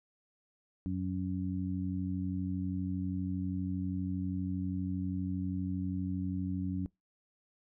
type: harmonic tone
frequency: 92.5 Hz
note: F#2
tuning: in tune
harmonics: 1 / 2 / 3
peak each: -37 / -35 / -37 dBFS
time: 0.86-6.86 s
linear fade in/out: 0 ms
effects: noise-tail reverb RT60 0.2 s tail -24 dB re dry